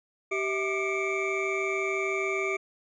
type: tone cluster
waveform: triangle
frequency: 388.2 / 649 / 1198 / 2170 / 2318 Hz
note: G4 / E5 / D6 / C#7 / D7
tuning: -17 / -27 / +34 / -37 / -23 cents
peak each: -28 / -35 / -34 / -34 / -30 dBFS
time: 0.31-2.57 s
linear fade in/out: 10 ms
effects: resampled to 22050 Hz